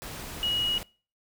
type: tone in noise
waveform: sine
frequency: 2900 Hz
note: F#7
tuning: 35 cents flat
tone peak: -25 dBFS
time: 0.43-0.78 s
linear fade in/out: 0 ms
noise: pink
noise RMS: -39 dBFS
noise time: 0.02-0.83 s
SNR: +11 dB
effects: noise-tail reverb RT60 0.4 s tail -24 dB re dry